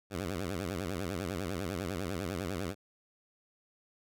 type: tone with vibrato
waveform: 10% pulse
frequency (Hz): 91.5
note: F#2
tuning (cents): -19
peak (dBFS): -26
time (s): 0.1-2.75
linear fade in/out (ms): 50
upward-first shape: sine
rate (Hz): 10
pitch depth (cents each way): 210
effects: none